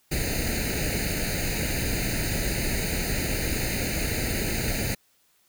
pink noise with comb filter, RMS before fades -27 dBFS, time 0.11-4.95 s, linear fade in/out 10 ms, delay 0.45 ms, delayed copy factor +0.95, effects white hiss -65 dBFS RMS until 5.48 s

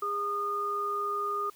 sine tone pair together, 408.4 / 1223.8 Hz, G#4 / D#6, -29 / -29 cents, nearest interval octave + perfect fifth, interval 1900 cents, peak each -36 / -29 dBFS, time 0.02-1.5 s, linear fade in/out 5 ms, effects white hiss -58 dBFS RMS until 1.55 s

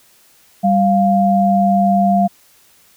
sine tone pair together, 196.01 / 698.5 Hz, G3 / F5, 0 / 0 cents, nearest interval octave + minor seventh, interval 2200 cents, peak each -13 / -13 dBFS, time 0.63-2.28 s, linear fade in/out 20 ms, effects white hiss -51 dBFS RMS until 2.96 s

